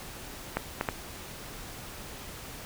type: clicks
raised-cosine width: 0.5 ms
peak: -12 dBFS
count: 3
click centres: 0.57 / 0.811 / 0.888 s
effects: pink hiss -43 dBFS RMS until 2.65 s